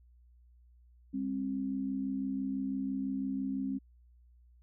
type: tone pair together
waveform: sine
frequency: 201 / 267 Hz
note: G3 / C4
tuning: +44 / +35 cents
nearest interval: perfect fourth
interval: 491 cents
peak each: -37 / -33 dBFS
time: 1.13-3.79 s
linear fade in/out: 20 ms
effects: added 60 Hz sine -58 dBFS peak until 4.62 s